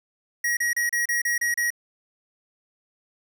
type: tone bursts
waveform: square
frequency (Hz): 1900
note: A#6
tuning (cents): +33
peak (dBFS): -22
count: 8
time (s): 0.44-1.704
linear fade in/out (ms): 5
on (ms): 130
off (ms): 32
effects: 10-bit